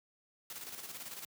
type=noise with tremolo; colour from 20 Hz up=white; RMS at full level=-44 dBFS; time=0.5-1.25 s; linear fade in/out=2 ms; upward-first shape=square; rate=18 Hz; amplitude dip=50%; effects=high-pass 100 Hz 12 dB/octave